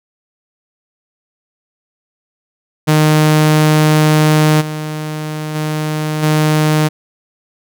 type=tone with level steps; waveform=sawtooth; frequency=153.8 Hz; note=D#3; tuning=20 cents flat; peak=-4 / -16 / -12 / -6 dBFS; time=2.87-6.89 s; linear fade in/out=20 ms; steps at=4.6 / 5.54 / 6.22 s; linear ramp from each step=20 ms; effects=none